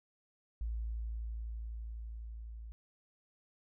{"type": "tone with level ramp", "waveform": "sine", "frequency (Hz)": 56, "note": "A1", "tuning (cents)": 31, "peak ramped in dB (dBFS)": [-34, -44], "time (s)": [0.61, 2.72], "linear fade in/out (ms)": 0, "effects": []}